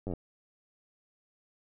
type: slowing click train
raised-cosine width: 2 ms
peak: -23 dBFS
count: 7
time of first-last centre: 0.07-0.136 s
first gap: 10 ms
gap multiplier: 1.04
effects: none